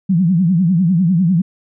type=tone with vibrato; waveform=sine; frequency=176.8 Hz; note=F3; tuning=22 cents sharp; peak=-10 dBFS; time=0.09-1.42 s; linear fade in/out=10 ms; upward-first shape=triangle; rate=10 Hz; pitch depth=210 cents each way; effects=none